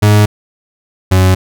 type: tone pair in turn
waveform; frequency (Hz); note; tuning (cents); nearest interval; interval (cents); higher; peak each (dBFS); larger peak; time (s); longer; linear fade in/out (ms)
40% pulse; 104.8 / 93.17; G#2 / F#2; +16 / +13; major second; 203; first; -4 / -5; first; 0.02-0.26 / 1.11-1.35; neither; 10
effects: none